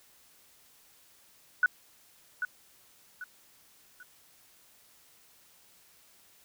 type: tone with echo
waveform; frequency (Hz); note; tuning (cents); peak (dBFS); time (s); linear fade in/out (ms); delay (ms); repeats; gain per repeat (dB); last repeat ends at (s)
sine; 1479; F#6; -1; -19; 1.63-1.66; 2; 790; 3; -9; 4.03
effects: white hiss -61 dBFS RMS until 6.44 s